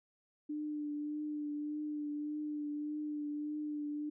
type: tone with vibrato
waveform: sine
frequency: 297.9 Hz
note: D4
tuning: 25 cents sharp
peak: -36 dBFS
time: 0.49-4.1 s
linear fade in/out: 10 ms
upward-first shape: triangle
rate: 1.7 Hz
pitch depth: 25 cents each way
effects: none

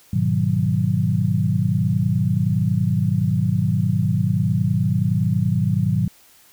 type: chord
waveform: sine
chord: G# minor seventh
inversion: none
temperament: equal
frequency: 103.83 / 123.47 / 155.56 / 185 Hz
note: G#2 / B2 / D#3 / F#3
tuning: 0 / 0 / 0 / 0 cents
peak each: -22 dBFS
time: 0.13-6.08 s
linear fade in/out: 5 ms
effects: white hiss -52 dBFS RMS until 6.52 s

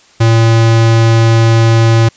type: tone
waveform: square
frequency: 114 Hz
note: A#2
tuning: 38 cents flat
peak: -6 dBFS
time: 0.2-2.09 s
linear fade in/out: 10 ms
effects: white hiss -45 dBFS RMS until 2.16 s + resampled to 16000 Hz

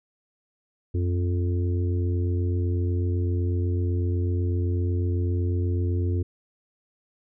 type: harmonic tone with a mistuned harmonic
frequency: 88 Hz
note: F2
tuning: 14 cents sharp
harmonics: 1 / 3 / 4 / 5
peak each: -22 / -34 / -33 / -39 dBFS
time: 0.94-6.23 s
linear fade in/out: 10 ms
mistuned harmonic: 1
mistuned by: +42 cents
effects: none

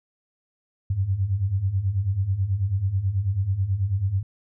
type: beating tone pair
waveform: sine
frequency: 90.8 / 100 Hz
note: F#2 / G2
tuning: -32 / +35 cents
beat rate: 9.2 Hz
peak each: -27 / -22 dBFS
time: 0.9-4.23 s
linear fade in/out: 5 ms
effects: none

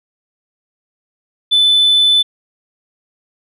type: tone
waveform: sine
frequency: 3507 Hz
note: A7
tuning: 6 cents flat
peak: -6 dBFS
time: 1.51-2.23 s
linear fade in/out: 20 ms
effects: tanh soft clip ceiling -6 dBFS

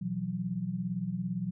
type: chord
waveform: sine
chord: B suspended fourth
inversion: none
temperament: equal with one note detuned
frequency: 123.47 / 167.4 / 185 Hz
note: B2 / E3 / F#3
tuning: 0 / +27 / 0 cents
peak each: -39 / -36 / -33 dBFS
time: 0.01-1.51 s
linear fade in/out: 10 ms
effects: none

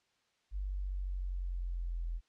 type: exponential sweep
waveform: sine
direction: down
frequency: 49 to 41.74 Hz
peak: -34 dBFS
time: 0.51-2.21 s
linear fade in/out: 50 ms
effects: white hiss -75 dBFS RMS until 2.28 s + low-pass 5000 Hz 12 dB/octave

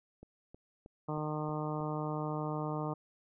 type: click train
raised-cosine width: 2 ms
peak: -37 dBFS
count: 6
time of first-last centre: 0.23-1.807 s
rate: 3.17 Hz
type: harmonic tone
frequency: 152.4 Hz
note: D#3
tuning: 36 cents flat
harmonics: 1 / 2 / 3 / 4 / 5 / 6 / 7 / 8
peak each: -37 / -40 / -42 / -43 / -44 / -45 / -45 / -46 dBFS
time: 1.08-2.94 s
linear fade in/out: 10 ms
effects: none

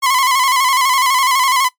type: tone with vibrato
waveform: sawtooth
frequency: 1046.5 Hz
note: C6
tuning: in tune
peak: -8 dBFS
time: 0.02-1.69 s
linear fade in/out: 20 ms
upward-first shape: square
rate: 12 Hz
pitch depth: 64 cents each way
effects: noise-tail reverb RT60 0.1 s tail -17 dB re dry + MP3 96 kbps

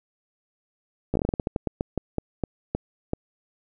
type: slowing click train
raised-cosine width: 2 ms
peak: -11 dBFS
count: 18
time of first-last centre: 1.14-3.134 s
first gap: 14 ms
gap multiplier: 1.23
effects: none

